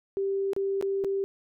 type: tone with dropouts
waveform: sine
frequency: 392 Hz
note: G4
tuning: in tune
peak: -25 dBFS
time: 0.17-1.24 s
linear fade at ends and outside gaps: 0 ms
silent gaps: 0.533-0.564 / 0.812-0.825 / 1.04-1.046 s
effects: none